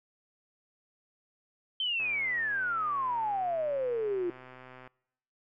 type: exponential sweep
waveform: sine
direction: down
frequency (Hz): 3136 to 342.3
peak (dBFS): -28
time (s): 1.8-4.3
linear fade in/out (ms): 2
type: click train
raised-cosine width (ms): 0.5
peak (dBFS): -34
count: 369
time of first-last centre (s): 2-4.875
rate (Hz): 128
effects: noise-tail reverb RT60 0.9 s tail -25 dB re dry